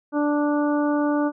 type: harmonic tone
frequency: 293.7 Hz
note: D4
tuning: in tune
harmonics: 1 / 2 / 3 / 4 / 5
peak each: -20 / -26 / -30 / -32 / -34 dBFS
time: 0.12-1.32 s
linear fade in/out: 50 ms
effects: none